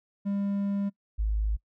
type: tone pair in turn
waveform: triangle / sine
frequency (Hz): 200 / 52.97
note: G3 / G#1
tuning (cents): +35 / +35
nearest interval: octave + major seventh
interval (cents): 2300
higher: first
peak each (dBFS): -24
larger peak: neither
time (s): 0.25-0.9 / 1.18-1.57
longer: first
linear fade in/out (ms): 20
effects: noise-tail reverb RT60 0.1 s tail -23 dB re dry

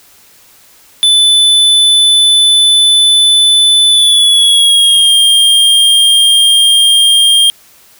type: tone with pitch glide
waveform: square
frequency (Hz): 3500 to 3210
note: A7 to G7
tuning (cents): -10 to +40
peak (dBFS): -5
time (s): 1.03-7.5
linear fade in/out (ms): 0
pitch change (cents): -150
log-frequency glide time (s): 3.88-5.12
effects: white hiss -43 dBFS RMS until 7.99 s

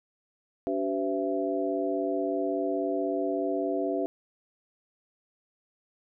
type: tone cluster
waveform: sine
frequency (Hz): 287 / 383.3 / 508 / 667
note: D4 / G4 / B4 / E5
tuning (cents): -40 / -39 / +49 / +20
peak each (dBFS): -31 / -31 / -34 / -31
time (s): 0.67-4.06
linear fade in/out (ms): 0
effects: none

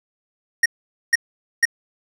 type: tone bursts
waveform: square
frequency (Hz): 1864.7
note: A#6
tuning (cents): 0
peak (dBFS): -12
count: 3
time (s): 0.63-1.654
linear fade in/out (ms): 5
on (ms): 28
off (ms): 470
effects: low-pass 9000 Hz 12 dB/octave

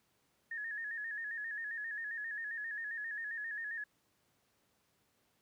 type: tone with vibrato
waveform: sine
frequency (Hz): 1760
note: A6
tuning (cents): 0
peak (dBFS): -38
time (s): 0.51-3.84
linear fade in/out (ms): 5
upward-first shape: square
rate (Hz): 7.5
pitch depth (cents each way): 67
effects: pink hiss -75 dBFS RMS until 5.41 s + high-pass 100 Hz 12 dB/octave

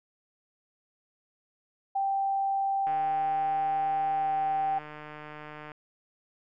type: tone with pitch glide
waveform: sine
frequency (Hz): 784 to 778.1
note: G5 to G5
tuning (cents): 0 to -13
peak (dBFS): -25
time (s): 1.95-4.79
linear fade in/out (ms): 10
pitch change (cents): -13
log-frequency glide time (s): 4.14-4.32
type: click train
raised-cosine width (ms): 0.5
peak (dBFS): -28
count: 431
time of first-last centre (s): 2.87-5.718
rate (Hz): 151
effects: none

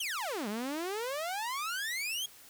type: exponential two-way sweep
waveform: sawtooth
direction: down then up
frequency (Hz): 3324 to 198.7 to 3324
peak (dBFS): -30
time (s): 0-2.26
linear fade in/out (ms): 5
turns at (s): 0.48
effects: white hiss -55 dBFS RMS until 2.49 s

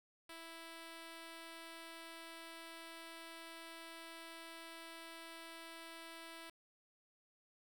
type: tone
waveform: 5% pulse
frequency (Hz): 329.8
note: E4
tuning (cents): +1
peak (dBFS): -39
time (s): 0.29-6.5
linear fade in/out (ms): 5
effects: 11-bit

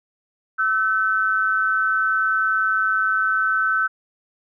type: tone pair together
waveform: sine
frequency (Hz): 1315 / 1515.6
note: E6 / F#6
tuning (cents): -5 / +41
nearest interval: major second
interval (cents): 246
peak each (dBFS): -21 / -19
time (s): 0.58-3.88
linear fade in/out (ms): 20
effects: none

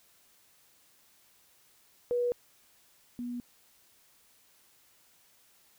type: tone pair in turn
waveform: sine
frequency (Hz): 485.5 / 242.8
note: B4 / B3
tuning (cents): -30 / -29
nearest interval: octave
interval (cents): 1199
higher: first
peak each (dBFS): -26 / -34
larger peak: first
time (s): 2.11-2.32 / 3.19-3.4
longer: neither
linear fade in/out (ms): 0
effects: white hiss -64 dBFS RMS until 5.78 s

